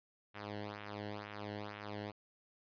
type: tone with flanger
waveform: sawtooth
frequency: 103.83 Hz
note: G#2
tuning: in tune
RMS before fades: -45 dBFS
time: 0.34-2.12 s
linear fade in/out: 20 ms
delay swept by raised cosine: 0.21 to 0.84 ms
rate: 2.1 Hz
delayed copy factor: -0.85
effects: resampled to 11025 Hz